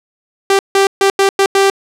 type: tone bursts at uneven times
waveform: sawtooth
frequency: 392 Hz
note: G4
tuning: in tune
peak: -4 dBFS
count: 6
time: 0.5-0.59 / 0.75-0.87 / 1.01-1.1 / 1.19-1.29 / 1.39-1.46 / 1.55-1.7 s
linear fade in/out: 2 ms
effects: low-pass 10000 Hz 12 dB/octave